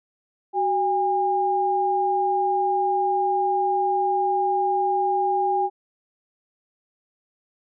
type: tone pair together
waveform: sine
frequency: 375.9 / 810 Hz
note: F#4 / G#5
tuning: +27 / -43 cents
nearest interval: octave + minor second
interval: 1330 cents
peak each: -25 / -20 dBFS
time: 0.53-5.7 s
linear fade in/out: 50 ms
effects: none